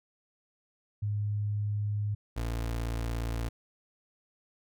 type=tone pair in turn; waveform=sine / 30% pulse; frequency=103.83 / 57.14 Hz; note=G#2 / A#1; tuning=0 / -34 cents; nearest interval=minor seventh; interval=1034 cents; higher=first; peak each=-28 dBFS; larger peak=neither; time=1.02-2.15 / 2.36-3.49 s; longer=neither; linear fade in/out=10 ms; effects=none